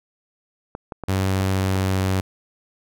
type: clicks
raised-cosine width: 1 ms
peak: -17 dBFS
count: 5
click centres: 0.751 / 0.922 / 1.037 / 1.408 / 1.758 s
type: tone with pitch glide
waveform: sawtooth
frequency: 95.5 to 94.73 Hz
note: G2 to F#2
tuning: -45 to +41 cents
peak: -15 dBFS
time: 1.08-2.21 s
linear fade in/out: 10 ms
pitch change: -14 cents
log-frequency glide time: 1.45-2.08 s
effects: none